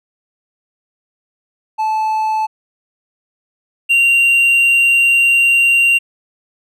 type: tone pair in turn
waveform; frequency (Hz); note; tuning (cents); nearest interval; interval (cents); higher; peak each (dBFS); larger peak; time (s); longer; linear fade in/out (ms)
triangle; 871 / 2765; A5 / F7; -18 / -18; octave + minor sixth; 2000; second; -12 / -7; second; 1.78-2.47 / 3.89-5.99; second; 20
effects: none